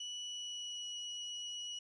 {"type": "tone with pitch glide", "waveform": "35% pulse", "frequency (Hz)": [2950, 2923], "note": ["F#7", "F#7"], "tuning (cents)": [-6, -22], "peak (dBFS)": -39, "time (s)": [0, 1.79], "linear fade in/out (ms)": 5, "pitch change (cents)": -16, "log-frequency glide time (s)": [0.24, 0.92], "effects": ["resampled to 22050 Hz"]}